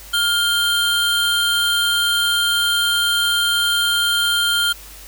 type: tone pair together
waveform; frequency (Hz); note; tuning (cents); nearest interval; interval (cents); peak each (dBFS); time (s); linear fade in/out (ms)
square; 1408 / 3161; F6 / G7; +14 / +14; octave + major second; 1400; -19; 0.13-4.73; 10
effects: added 50 Hz sine -41 dBFS peak until 5.07 s + white hiss -40 dBFS RMS until 5.07 s